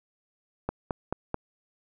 click train, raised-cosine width 1 ms, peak -14 dBFS, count 4, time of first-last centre 0.69-1.344 s, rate 4.59 Hz, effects none

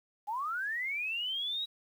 sine linear sweep, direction up, 798 to 3868 Hz, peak -32 dBFS, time 0.27-1.66 s, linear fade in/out 20 ms, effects 10-bit

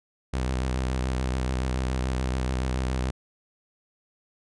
sawtooth tone with vibrato, 64 Hz, C2, 38 cents flat, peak -21 dBFS, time 0.33-3.11 s, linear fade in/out 10 ms, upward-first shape square, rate 7 Hz, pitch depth 34 cents each way, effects resampled to 22050 Hz

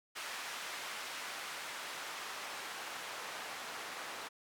white noise with band-pass filter sweep, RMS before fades -44 dBFS, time 0.15-4.29 s, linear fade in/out 20 ms, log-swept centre 1500 to 980 Hz, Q 0.7, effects none

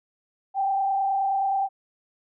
sine tone with frequency modulation, 783 Hz, G5, 2 cents flat, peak -21 dBFS, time 0.54-1.69 s, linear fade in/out 50 ms, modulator 29.5 Hz, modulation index 0.66, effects none

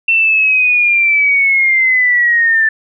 sine linear sweep, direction down, 2700 to 1760 Hz, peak -8 dBFS, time 0.08-2.69 s, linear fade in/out 5 ms, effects none

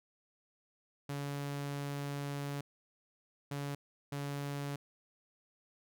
sawtooth tone bursts at uneven times, 142.2 Hz, C#3, 45 cents sharp, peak -33 dBFS, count 3, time 1.09-2.61 / 3.51-3.75 / 4.12-4.76 s, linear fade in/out 5 ms, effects none

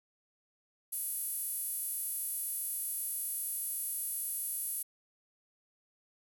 sawtooth tone with high-pass filter, 493.9 Hz, B4, in tune, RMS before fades -37 dBFS, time 0.92-4.83 s, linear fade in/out 10 ms, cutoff 11000 Hz, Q 6.1, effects none

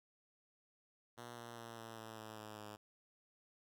5% pulse tone with pitch steps, 120 / 117.8 / 115.64 / 113.53 / 111.45 / 109.41 / 107.4 / 105.44 Hz, B2 / A#2 / A#2 / A#2 / A2 / A2 / A2 / G#2, -49 / +19 / -13 / -45 / +23 / -9 / -41 / +27 cents, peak -38 dBFS, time 1.17-2.77 s, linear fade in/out 20 ms, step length 200 ms, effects none

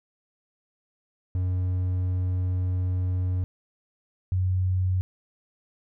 triangle / sine tone pair in turn, 91.4 / 92.57 Hz, F#2 / F#2, -21 / +1 cents, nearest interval unison, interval 22 cents, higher second, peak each -21 dBFS, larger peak neither, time 1.35-3.44 / 4.32-5.01 s, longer first, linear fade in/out 0 ms, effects none

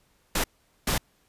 pink noise bursts at uneven times, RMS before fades -25 dBFS, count 2, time 0.35-0.44 / 0.87-0.98 s, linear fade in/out 5 ms, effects pink hiss -66 dBFS RMS until 1.28 s + resampled to 32000 Hz

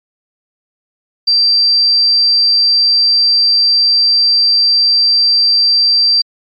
sine tone, 4699 Hz, D8, in tune, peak -7 dBFS, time 1.27-6.22 s, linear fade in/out 10 ms, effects MP3 32 kbps

